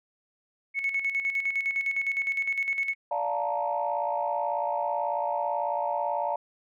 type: tone with tremolo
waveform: sine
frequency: 2203 Hz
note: C#7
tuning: 11 cents flat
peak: -23 dBFS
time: 0.74-2.95 s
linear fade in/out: 50 ms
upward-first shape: square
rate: 9.8 Hz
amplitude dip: 60%
type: chord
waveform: sine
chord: Bb major seventh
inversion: first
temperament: just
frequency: 582.7 / 699.2 / 874.1 / 932.3 Hz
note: D5 / F5 / A5 / Bb5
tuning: -14 / +2 / -12 / 0 cents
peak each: -31 dBFS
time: 3.11-6.36 s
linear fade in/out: 5 ms
effects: tanh soft clip ceiling -16 dBFS